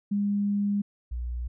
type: tone pair in turn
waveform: sine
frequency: 203.1 / 60.31 Hz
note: G#3 / B1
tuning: -38 / -40 cents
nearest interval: octave + major sixth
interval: 2102 cents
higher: first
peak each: -23 / -29 dBFS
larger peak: first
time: 0.11-0.82 / 1.11-1.48 s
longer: first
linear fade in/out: 10 ms
effects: none